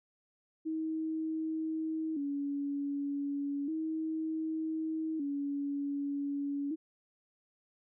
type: tone with vibrato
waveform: sine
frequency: 300 Hz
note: D4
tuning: 37 cents sharp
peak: -32 dBFS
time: 0.65-6.76 s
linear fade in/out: 20 ms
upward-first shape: square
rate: 0.33 Hz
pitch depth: 100 cents each way
effects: none